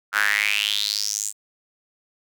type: tone with high-pass filter sweep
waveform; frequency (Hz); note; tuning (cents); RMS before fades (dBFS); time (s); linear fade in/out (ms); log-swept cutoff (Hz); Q
square; 51.91; G#1; 0; -23; 0.12-1.33; 50; 1400 to 7900; 6.2
effects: none